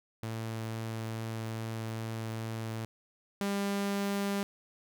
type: tone pair in turn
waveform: sawtooth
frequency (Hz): 112.2 / 199.92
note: A2 / G3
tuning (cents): +34 / +34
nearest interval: minor seventh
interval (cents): 1000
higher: second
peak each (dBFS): -31 / -26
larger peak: second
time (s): 0.23-2.85 / 3.41-4.43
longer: first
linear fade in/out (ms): 0
effects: none